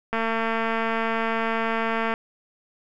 click train, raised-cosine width 0.5 ms, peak -11 dBFS, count 455, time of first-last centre 0.13-2.139 s, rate 226 Hz, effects none

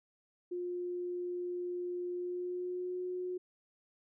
sine tone with pitch glide, 355.3 to 363 Hz, F4 to F#4, +30 to -33 cents, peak -35 dBFS, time 0.51-3.38 s, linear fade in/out 10 ms, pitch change +37 cents, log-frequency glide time 2.13-3 s, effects none

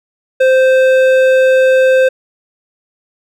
triangle tone with hard clipping, 521 Hz, C5, 7 cents flat, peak -8 dBFS, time 0.4-2.09 s, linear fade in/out 10 ms, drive 14 dB, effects none

